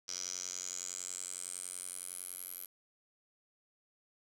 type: tone with band-pass filter sweep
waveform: 10% pulse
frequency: 90.8 Hz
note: F#2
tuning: 32 cents flat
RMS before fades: -43 dBFS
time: 0.08-2.66 s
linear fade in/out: 5 ms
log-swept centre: 5600 to 12000 Hz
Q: 7.7
effects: none